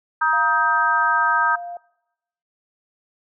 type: harmonic tone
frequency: 314.8 Hz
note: D#4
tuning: 20 cents sharp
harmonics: 3 / 4 / 5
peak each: -20 / -20 / -20 dBFS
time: 0.21-1.56 s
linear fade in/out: 10 ms
type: tone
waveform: sine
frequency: 698.5 Hz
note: F5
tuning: in tune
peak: -29 dBFS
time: 0.33-1.77 s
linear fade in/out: 2 ms
effects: noise-tail reverb RT60 0.9 s tail -25 dB re dry